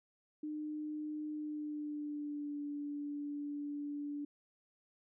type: tone with pitch glide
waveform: sine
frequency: 303.2 to 290.3 Hz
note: D#4 to D4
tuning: -45 to -20 cents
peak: -38 dBFS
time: 0.43-4.25 s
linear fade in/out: 5 ms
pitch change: -75 cents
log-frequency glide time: 1.3-2.61 s
effects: none